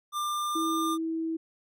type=tone with pitch glide; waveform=square; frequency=1193 to 1199.9 Hz; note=D6 to D6; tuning=+27 to +37 cents; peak=-29 dBFS; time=0.12-0.98 s; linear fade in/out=50 ms; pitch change=+10 cents; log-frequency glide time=0.25-0.65 s
type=tone; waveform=sine; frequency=324.9 Hz; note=E4; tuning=25 cents flat; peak=-28 dBFS; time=0.55-1.37 s; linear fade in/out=10 ms
effects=none